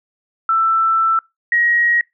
sine tone pair in turn, 1330 / 1893.4 Hz, E6 / A#6, +15 / +26 cents, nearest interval tritone, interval 611 cents, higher second, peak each -12 dBFS, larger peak neither, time 0.49-1.19 / 1.52-2.01 s, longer first, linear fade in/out 2 ms, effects noise-tail reverb RT60 0.2 s tail -24 dB re dry

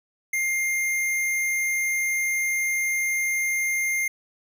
square tone, 2112 Hz, C7, 16 cents sharp, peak -23 dBFS, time 0.33-4.08 s, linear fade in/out 5 ms, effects none

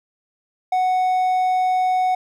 triangle tone, 740 Hz, F#5, in tune, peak -14 dBFS, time 0.72-2.15 s, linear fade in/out 5 ms, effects none

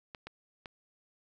clicks, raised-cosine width 0.3 ms, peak -27 dBFS, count 3, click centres 0.148 / 0.27 / 0.658 s, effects none

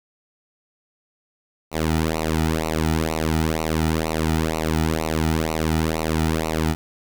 sawtooth tone with flanger, 79.5 Hz, D#2, 38 cents sharp, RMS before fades -22 dBFS, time 1.71-6.76 s, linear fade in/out 50 ms, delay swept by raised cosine 0.59 to 1.89 ms, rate 2.1 Hz, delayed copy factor -1, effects 7-bit

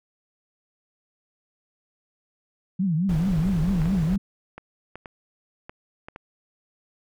sine tone with vibrato, 174.61 Hz, F3, in tune, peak -20 dBFS, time 2.79-4.18 s, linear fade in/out 10 ms, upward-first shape triangle, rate 4.6 Hz, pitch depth 260 cents each way
brown noise, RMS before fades -30 dBFS, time 3.09-4.16 s, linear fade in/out 2 ms
clicks, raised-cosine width 0.5 ms, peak -23 dBFS, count 8, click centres 3.818 / 3.857 / 4.58 / 4.956 / 5.058 / 5.695 / 6.085 / 6.161 s
effects none

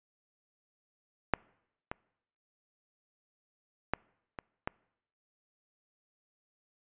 clicks, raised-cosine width 0.5 ms, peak -9 / -20 / -13 / -24 / -17 dBFS, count 5, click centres 1.337 / 1.915 / 3.936 / 4.388 / 4.675 s, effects noise-tail reverb RT60 0.8 s tail -26 dB re dry + resampled to 8000 Hz

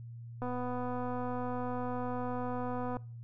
click train, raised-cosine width 1 ms, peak -25 dBFS, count 633, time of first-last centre 0.42-2.968 s, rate 248 Hz, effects noise-tail reverb RT60 0.4 s tail -22 dB re dry + added 117 Hz sine -43 dBFS peak until 3.23 s

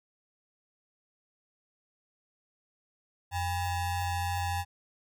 square ring-modulated tone, 448.6 Hz, A4, 34 cents sharp, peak -27 dBFS, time 3.31-4.65 s, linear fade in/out 50 ms, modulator 360 Hz, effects none

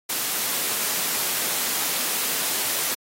white high-pass noise, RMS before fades -25 dBFS, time 0.09-2.95 s, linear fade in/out 10 ms, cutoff 180 Hz, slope 12 dB/octave, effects AAC 48 kbps

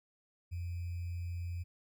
sine tone with sample-and-hold, 86.9 Hz, F2, 8 cents flat, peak -36 dBFS, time 0.51-1.64 s, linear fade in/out 20 ms, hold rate 2450 Hz, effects none

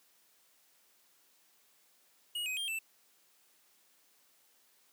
square tone with pitch steps, 2891 / 2518 / 3197 / 2657 Hz, F#7 / D#7 / G7 / E7, -41 / +20 / +33 / +13 cents, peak -35 dBFS, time 2.35-2.79 s, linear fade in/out 5 ms, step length 110 ms, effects white hiss -68 dBFS RMS until 4.92 s + high-pass 200 Hz 12 dB/octave

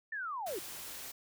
sine linear sweep, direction down, 1807 to 325.5 Hz, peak -36 dBFS, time 0.12-0.59 s, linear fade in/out 5 ms
white noise, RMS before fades -45 dBFS, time 0.46-1.12 s, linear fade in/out 10 ms
effects none

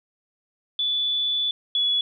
sine tone pair in turn, 3465 / 3398 Hz, A7 / G#7, -27 / +39 cents, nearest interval unison, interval 34 cents, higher first, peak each -21 / -19 dBFS, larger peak second, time 0.79-1.51 / 1.75-2.01 s, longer first, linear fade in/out 2 ms, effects none

